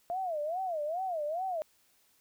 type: tone with vibrato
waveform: sine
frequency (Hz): 671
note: E5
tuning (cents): +31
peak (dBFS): -31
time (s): 0.1-1.62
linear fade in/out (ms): 0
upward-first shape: sine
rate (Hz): 2.4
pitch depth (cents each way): 230
effects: white hiss -68 dBFS RMS until 2.2 s

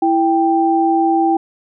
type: tone pair together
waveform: sine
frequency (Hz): 331.1 / 787.5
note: E4 / G5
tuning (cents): +8 / +8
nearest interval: octave + minor third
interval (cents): 1500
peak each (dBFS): -14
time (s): 0.02-1.37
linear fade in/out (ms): 5
effects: none

